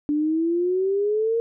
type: exponential sweep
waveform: sine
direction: up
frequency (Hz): 291.7 to 466.2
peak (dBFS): -19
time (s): 0.09-1.4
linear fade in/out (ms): 0
effects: none